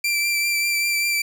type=tone with vibrato; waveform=sawtooth; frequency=2349 Hz; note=D7; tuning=in tune; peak=-16 dBFS; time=0.04-1.22 s; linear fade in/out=5 ms; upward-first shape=triangle; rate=5.1 Hz; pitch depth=22 cents each way; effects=none